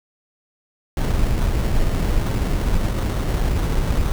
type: noise with sample-and-hold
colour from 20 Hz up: brown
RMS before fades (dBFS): -19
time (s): 0.97-4.12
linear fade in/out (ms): 2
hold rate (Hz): 2450
effects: none